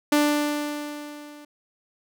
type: tone with level ramp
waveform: sawtooth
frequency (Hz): 295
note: D4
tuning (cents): +8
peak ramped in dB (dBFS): -12 to -39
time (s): 0.12-1.45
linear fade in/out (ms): 5
effects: none